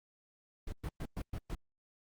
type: noise bursts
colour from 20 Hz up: brown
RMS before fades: -38 dBFS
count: 6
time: 0.67-1.55 s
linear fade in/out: 5 ms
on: 55 ms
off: 110 ms
effects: Opus 48 kbps